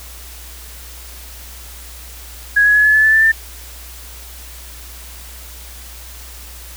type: tone with pitch steps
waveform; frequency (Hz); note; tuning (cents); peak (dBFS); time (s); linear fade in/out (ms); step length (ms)
sine; 1661.2 / 1678.6 / 1696.1 / 1713.8 / 1731.7 / 1749.8 / 1768.1 / 1786.6; G#6 / G#6 / G#6 / A6 / A6 / A6 / A6 / A6; 0 / +18 / +36 / -46 / -28 / -10 / +8 / +26; -8; 2.56-3.32; 10; 95
effects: added 60 Hz sine -35 dBFS peak until 6.76 s + white hiss -37 dBFS RMS until 6.76 s